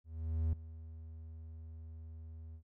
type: tone with ADSR envelope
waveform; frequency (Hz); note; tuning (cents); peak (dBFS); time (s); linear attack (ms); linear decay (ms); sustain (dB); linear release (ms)
triangle; 80.3; E2; -45; -27; 0.04-2.63; 490; 5; -17; 83
effects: none